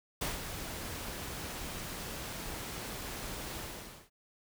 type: noise with ADSR envelope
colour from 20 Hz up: pink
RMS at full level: -34 dBFS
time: 0.21-4.1 s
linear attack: 7 ms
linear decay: 170 ms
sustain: -7 dB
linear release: 500 ms
effects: none